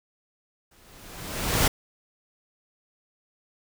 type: noise with exponential growth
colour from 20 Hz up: pink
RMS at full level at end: -19 dBFS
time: 0.71-1.68 s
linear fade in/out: 5 ms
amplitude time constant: 210 ms
effects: none